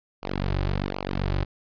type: tone with flanger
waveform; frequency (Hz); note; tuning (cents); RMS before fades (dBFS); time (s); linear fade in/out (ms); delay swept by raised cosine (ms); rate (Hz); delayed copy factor
sawtooth; 47.68; G1; -47; -27; 0.22-1.45; 20; 0.53 to 4.43; 1.3; -0.95
effects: resampled to 11025 Hz